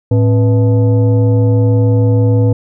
sine tone with frequency modulation, 109.2 Hz, A2, 13 cents flat, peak -7 dBFS, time 0.11-2.53 s, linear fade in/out 5 ms, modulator 380 Hz, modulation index 0.67, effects none

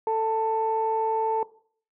sine tone pair together, 443.5 / 887 Hz, A4 / A5, +14 / +14 cents, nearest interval octave, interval 1200 cents, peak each -24 dBFS, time 0.07-1.43 s, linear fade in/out 2 ms, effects noise-tail reverb RT60 0.5 s tail -18 dB re dry + tanh soft clip ceiling -15 dBFS

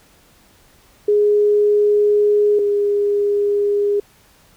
sine tone pair in turn, 415.3 / 408.6 Hz, G#4 / G#4, 0 / -28 cents, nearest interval unison, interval 28 cents, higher first, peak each -11 / -14 dBFS, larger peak first, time 1.08-2.59 / 2.59-4 s, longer first, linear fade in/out 5 ms, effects pink hiss -52 dBFS RMS until 4.56 s

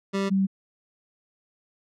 25% pulse / sine tone pair in turn, 196.1 / 193.18 Hz, G3 / G3, +1 / -25 cents, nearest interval unison, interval 26 cents, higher first, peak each -20 / -19 dBFS, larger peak second, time 0.13-0.3 / 0.3-0.47 s, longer neither, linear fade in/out 20 ms, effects low-pass 6000 Hz 12 dB/octave

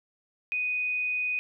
sine tone, 2489 Hz, D#7, in tune, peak -26 dBFS, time 0.52-1.39 s, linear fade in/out 0 ms, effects none

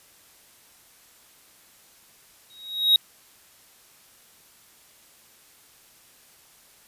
triangle tone with exponential growth, 3796 Hz, A#7, 31 cents sharp, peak -10 dBFS, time 2.5-2.96 s, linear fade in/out 2 ms, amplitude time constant 100 ms, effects white hiss -55 dBFS RMS until 6.87 s + resampled to 32000 Hz

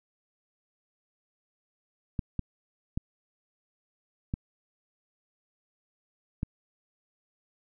clicks, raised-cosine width 5 ms, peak -17 dBFS, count 5, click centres 2.192 / 2.393 / 2.975 / 4.339 / 6.431 s, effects none

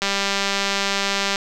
click train, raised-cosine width 0.2 ms, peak -4 dBFS, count 266, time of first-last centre 0.02-1.358 s, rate 198 Hz, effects none

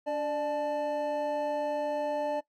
triangle tone cluster, 289.7 / 596 / 868 Hz, D4 / D5 / A5, -24 / +25 / -24 cents, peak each -36 / -28 / -33 dBFS, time 0.06-2.41 s, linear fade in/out 20 ms, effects noise-tail reverb RT60 0.1 s tail -19 dB re dry

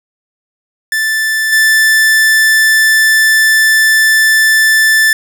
45% pulse tone with level steps, 1760 Hz, A6, in tune, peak -11 / -6 dBFS, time 0.92-5.13 s, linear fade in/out 2 ms, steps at 1.52 s, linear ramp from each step 10 ms, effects none

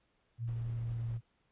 sine tone with pitch glide, 116.54 to 115.87 Hz, A#2 to A#2, 0 to -10 cents, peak -34 dBFS, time 0.38-1.21 s, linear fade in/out 50 ms, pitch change -10 cents, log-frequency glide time 0.69-1.05 s
brown noise with tremolo, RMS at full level -49 dBFS, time 0.47-1.18 s, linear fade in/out 10 ms, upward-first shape triangle, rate 9.8 Hz, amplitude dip 30%
effects pink hiss -75 dBFS RMS until 1.51 s + resampled to 8000 Hz

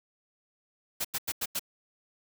white noise bursts, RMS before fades -31 dBFS, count 5, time 1-1.595 s, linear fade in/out 10 ms, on 47 ms, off 90 ms, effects none

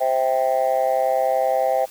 sine chord, C major, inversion none, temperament just, 523.3 / 654.1 / 784.9 Hz, C5 / E5 / G5, 0 / -14 / +2 cents, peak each -20 dBFS, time 0-1.86 s, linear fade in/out 20 ms, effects tanh soft clip ceiling -11 dBFS + white hiss -45 dBFS RMS until 1.9 s

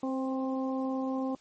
harmonic tone with a mistuned harmonic, 264 Hz, C4, 16 cents sharp, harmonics 1 / 2 / 3 / 4, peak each -30 / -36 / -40 / -42 dBFS, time 0.03-1.35 s, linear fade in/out 2 ms, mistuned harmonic 2, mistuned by -15 cents, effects white hiss -62 dBFS RMS until 1.4 s + MP3 32 kbps

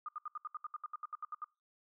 sine tone bursts, 1222 Hz, D#6, 32 cents flat, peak -38 dBFS, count 15, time 0.06-1.443 s, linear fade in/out 2 ms, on 25 ms, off 72 ms, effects noise-tail reverb RT60 0.3 s tail -25 dB re dry

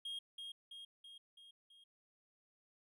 triangle tone with echo, 3248 Hz, G#7, 39 cents flat, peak -40 dBFS, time 0.05-0.19 s, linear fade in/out 5 ms, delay 330 ms, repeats 5, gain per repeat -4 dB, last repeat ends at 1.84 s, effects none

